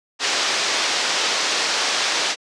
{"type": "low-pass noise", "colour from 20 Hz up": "white", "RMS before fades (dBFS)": -21, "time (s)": [0.19, 2.36], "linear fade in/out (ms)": 50, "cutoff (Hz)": 5800, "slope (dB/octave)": 24, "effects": ["high-pass 400 Hz 12 dB/octave", "resampled to 22050 Hz"]}